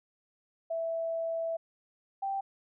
sine tone pair in turn, 659.3 / 783 Hz, E5 / G5, 0 / -2 cents, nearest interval minor third, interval 298 cents, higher second, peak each -30 / -30 dBFS, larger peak neither, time 0.7-1.57 / 2.22-2.41 s, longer first, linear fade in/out 10 ms, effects none

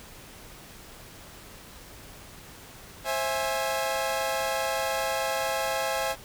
sawtooth chord, C augmented, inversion none, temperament equal with one note detuned, 532.1 / 659.3 / 830.6 Hz, C5 / E5 / G#5, +29 / 0 / 0 cents, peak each -27 dBFS, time 3.04-6.16 s, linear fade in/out 50 ms, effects pink hiss -47 dBFS RMS until 6.24 s

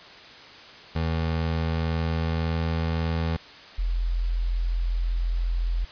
25% pulse / sine tone pair in turn, 81.8 / 42.76 Hz, E2 / F1, -13 / -36 cents, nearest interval major seventh, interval 1123 cents, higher first, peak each -20 / -22 dBFS, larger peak first, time 0.95-3.37 / 3.78-5.85 s, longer first, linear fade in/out 10 ms, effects white hiss -45 dBFS RMS until 5.91 s + resampled to 11025 Hz

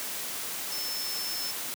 sine tone in noise, 5290 Hz, E8, 5 cents sharp, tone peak -33 dBFS, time 0.72-1.51 s, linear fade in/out 0 ms, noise white, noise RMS -35 dBFS, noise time 0-1.74 s, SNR -1 dB, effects high-pass 150 Hz 12 dB/octave

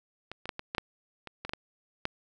clicks, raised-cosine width 0.3 ms, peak -23 / -23 / -15 / -20 / -16 / -10 / -25 / -21 / -20 / -17 / -13 dBFS, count 11, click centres 0.316 / 0.456 / 0.492 / 0.594 / 0.749 / 0.782 / 1.273 / 1.45 / 1.494 / 1.535 / 2.054 s, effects none

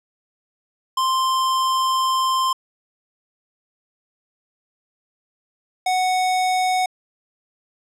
square tone pair in turn, 1046.5 / 740 Hz, C6 / F#5, 0 / 0 cents, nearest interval tritone, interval 600 cents, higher first, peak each -18 dBFS, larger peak neither, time 0.97-2.53 / 5.86-6.86 s, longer first, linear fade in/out 5 ms, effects low-pass 10000 Hz 12 dB/octave

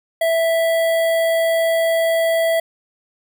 square tone with notch filter, 659.3 Hz, E5, in tune, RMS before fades -17 dBFS, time 0.21-2.6 s, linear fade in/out 5 ms, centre 5900 Hz, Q 0.82, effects none

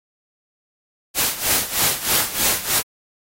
white noise with tremolo, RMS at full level -17 dBFS, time 1.14-2.83 s, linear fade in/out 50 ms, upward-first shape sine, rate 3.2 Hz, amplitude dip 80%, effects AAC 48 kbps

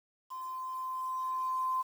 sine tone with level ramp, 1034 Hz, C6, 21 cents flat, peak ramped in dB -38 to -28 dBFS, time 0.3-1.83 s, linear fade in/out 20 ms, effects 9-bit

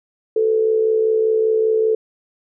sine tone with amplitude modulation, 440 Hz, A4, in tune, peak -11 dBFS, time 0.36-1.95 s, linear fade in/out 5 ms, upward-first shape sine, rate 65.1 Hz, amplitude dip 55%, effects none

